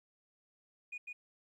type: tone with echo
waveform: sine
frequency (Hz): 2457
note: D#7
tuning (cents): -22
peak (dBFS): -39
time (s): 0.92-0.98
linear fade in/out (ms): 10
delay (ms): 150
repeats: 1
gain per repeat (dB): -2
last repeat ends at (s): 1.13
effects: tanh soft clip ceiling -37 dBFS + 13-bit